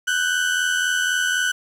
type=tone pair together; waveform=35% pulse; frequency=1486 / 1569.9 Hz; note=F#6 / G6; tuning=+7 / +2 cents; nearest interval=minor second; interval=95 cents; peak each=-18 / -24 dBFS; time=0.07-1.52 s; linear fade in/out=10 ms; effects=low-pass 11000 Hz 12 dB/octave + 8-bit